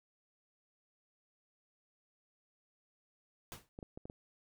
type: noise with exponential decay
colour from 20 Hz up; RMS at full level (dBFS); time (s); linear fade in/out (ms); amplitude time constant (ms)
pink; -43; 3.52-3.69; 0; 36
type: clicks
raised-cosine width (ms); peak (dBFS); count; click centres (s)
2; -33; 5; 3.789 / 3.828 / 3.975 / 4.055 / 4.099
effects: none